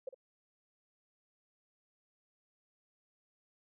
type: tone with echo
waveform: sine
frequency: 523.3 Hz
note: C5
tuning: in tune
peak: -36 dBFS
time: 0.07-0.09 s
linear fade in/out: 5 ms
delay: 55 ms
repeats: 1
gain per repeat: -13 dB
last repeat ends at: 0.145 s
effects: none